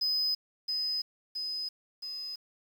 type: tone with echo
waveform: sine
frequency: 5030 Hz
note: D#8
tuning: 18 cents sharp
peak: -24 dBFS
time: 0.01-0.35 s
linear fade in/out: 10 ms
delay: 670 ms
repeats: 3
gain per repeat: -4 dB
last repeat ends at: 2.36 s
effects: tanh soft clip ceiling -25 dBFS + 9-bit